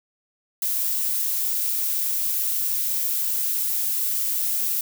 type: noise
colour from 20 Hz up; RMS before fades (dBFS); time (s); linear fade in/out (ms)
violet; -24; 0.62-4.81; 2
effects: none